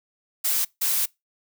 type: noise bursts at uneven times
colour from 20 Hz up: blue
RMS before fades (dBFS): -23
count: 2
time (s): 0.44-0.65 / 0.81-1.06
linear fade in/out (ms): 10
effects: noise-tail reverb RT60 0.2 s tail -24 dB re dry